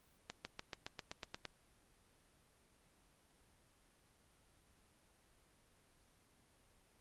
accelerating click train, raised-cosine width 0.2 ms, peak -26 dBFS, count 10, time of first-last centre 0.3-1.453 s, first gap 150 ms, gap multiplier 0.96, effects pink hiss -71 dBFS RMS until 7 s + Opus 32 kbps

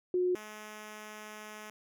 sine / 5% pulse tone pair in turn, 361.9 / 213.2 Hz, F#4 / G#3, -38 / +46 cents, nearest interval major sixth, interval 916 cents, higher first, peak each -26 / -33 dBFS, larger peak first, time 0.14-0.35 / 0.35-1.7 s, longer second, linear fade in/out 2 ms, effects none

